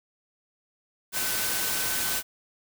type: tone in noise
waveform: sine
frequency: 1518 Hz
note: F#6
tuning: 44 cents sharp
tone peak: -37 dBFS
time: 1.12-2.23 s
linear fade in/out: 50 ms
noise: white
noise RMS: -28 dBFS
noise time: 1.12-2.23 s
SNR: -12 dB
effects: none